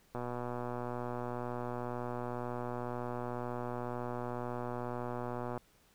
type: click train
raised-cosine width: 1 ms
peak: -25 dBFS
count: 663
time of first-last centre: 0.15-5.576 s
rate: 122 Hz
effects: pink hiss -67 dBFS RMS until 5.94 s

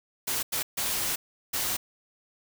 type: noise bursts at uneven times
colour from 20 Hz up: white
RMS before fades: -29 dBFS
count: 4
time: 0.27-0.43 / 0.52-0.63 / 0.77-1.16 / 1.53-1.77 s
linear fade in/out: 10 ms
effects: none

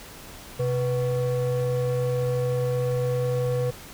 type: ring-modulated tone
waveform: triangle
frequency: 310.8 Hz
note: D#4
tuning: 2 cents flat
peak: -17 dBFS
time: 0.59-3.71 s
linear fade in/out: 10 ms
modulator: 182 Hz
effects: pink hiss -43 dBFS RMS until 3.93 s

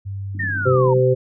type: tone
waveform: sine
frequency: 98.2 Hz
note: G2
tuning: 4 cents sharp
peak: -25 dBFS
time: 0.05-0.76 s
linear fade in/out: 20 ms
type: band-pass noise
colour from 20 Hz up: pink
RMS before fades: -35 dBFS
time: 0.34-1.01 s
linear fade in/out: 10 ms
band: 140 to 320 Hz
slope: 96 dB/octave
type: linear sweep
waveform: sine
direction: down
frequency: 1864.7 to 885 Hz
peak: -21 dBFS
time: 0.39-0.94 s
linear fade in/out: 10 ms
type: harmonic tone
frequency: 128.3 Hz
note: C3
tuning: 34 cents flat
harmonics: 1 / 3 / 4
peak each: -17 / -17 / -17 dBFS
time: 0.65-1.15 s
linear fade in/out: 20 ms
effects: none

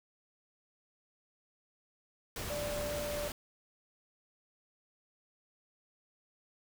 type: tone in noise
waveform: sine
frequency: 587.3 Hz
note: D5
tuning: in tune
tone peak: -36 dBFS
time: 2.5-3.28 s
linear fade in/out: 2 ms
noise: pink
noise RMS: -40 dBFS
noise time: 2.36-3.32 s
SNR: +1 dB
effects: none

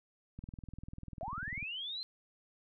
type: click train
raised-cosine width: 5 ms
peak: -33 dBFS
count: 26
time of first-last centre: 0.39-1.628 s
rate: 20.2 Hz
type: linear sweep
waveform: sine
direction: up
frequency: 614 to 4186 Hz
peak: -38 dBFS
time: 1.21-2.03 s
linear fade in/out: 0 ms
effects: none

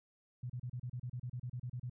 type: tone bursts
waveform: sine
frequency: 123.47 Hz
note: B2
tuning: in tune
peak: -38 dBFS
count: 15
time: 0.43-1.897 s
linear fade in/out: 5 ms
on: 67 ms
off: 33 ms
effects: none

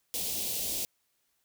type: band-stop noise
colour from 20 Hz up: white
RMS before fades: -33 dBFS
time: 0.14-0.85 s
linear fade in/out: 0 ms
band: 690 to 2800 Hz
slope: 24 dB/octave
effects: white hiss -75 dBFS RMS until 1.44 s

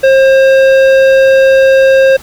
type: tone with tanh clipping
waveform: triangle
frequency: 534 Hz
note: C5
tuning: 35 cents sharp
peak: -5 dBFS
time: 0.03-2.17 s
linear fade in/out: 10 ms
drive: 17 dB
effects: pink hiss -34 dBFS RMS until 2.22 s

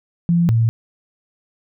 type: tone pair in turn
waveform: sine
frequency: 171.1 / 114.2 Hz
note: F3 / A#2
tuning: -35 / -35 cents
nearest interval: perfect fifth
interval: 700 cents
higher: first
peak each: -12 dBFS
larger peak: neither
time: 0.29-0.49 / 0.49-0.69 s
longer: neither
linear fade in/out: 0 ms
effects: none

